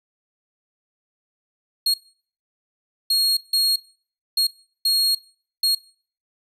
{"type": "tone bursts at uneven times", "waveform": "40% pulse", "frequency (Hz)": 4282, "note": "C8", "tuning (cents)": 39, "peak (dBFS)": -15, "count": 6, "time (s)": [[1.86, 1.94], [3.1, 3.37], [3.53, 3.76], [4.37, 4.47], [4.85, 5.15], [5.63, 5.75]], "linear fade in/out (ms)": 5, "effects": ["noise-tail reverb RT60 0.5 s tail -23 dB re dry", "resampled to 32000 Hz"]}